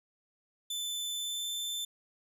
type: tone with pitch glide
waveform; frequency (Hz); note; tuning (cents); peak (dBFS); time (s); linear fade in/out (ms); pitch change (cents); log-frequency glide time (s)
sawtooth; 3520 to 3542; A7 to A7; 0 to +11; -31; 0.7-1.85; 5; +11; 1.14-1.48
effects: none